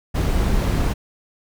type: noise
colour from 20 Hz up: brown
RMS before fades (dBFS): -19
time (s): 0.14-0.94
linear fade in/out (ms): 20
effects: none